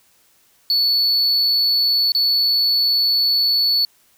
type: tone with dropouts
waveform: triangle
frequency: 4439 Hz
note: C#8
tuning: 2 cents sharp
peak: -13 dBFS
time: 0.7-3.85 s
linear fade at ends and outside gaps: 1 ms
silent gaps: 2.12-2.149 s
effects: white hiss -57 dBFS RMS until 4.17 s